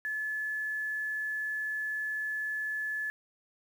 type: tone with quantisation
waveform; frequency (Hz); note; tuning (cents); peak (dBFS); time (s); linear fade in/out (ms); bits
sine; 1722; A6; -38; -31; 0.05-3.1; 0; 9
effects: none